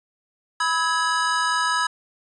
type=chord; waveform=square; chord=E major; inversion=second; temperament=equal with one note detuned; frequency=987.8 / 1285.4 / 1661.2 Hz; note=B5 / E6 / G#6; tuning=0 / -44 / 0 cents; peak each=-25 dBFS; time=0.6-1.87 s; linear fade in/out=5 ms; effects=resampled to 22050 Hz